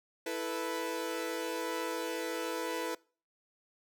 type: chord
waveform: sawtooth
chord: E suspended fourth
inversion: none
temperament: equal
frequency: 329.6 / 440 / 493.9 Hz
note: E4 / A4 / B4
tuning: 0 / 0 / 0 cents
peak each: -35 / -36 / -33 dBFS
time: 0.26-2.95 s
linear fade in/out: 5 ms
effects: noise-tail reverb RT60 0.4 s tail -24 dB re dry